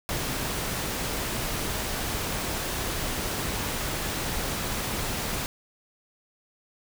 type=noise; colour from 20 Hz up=pink; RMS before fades=-30 dBFS; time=0.09-5.46 s; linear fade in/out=0 ms; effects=none